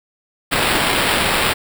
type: noise with sample-and-hold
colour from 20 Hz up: blue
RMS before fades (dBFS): -17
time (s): 0.51-1.54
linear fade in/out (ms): 20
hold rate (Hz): 6300
effects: none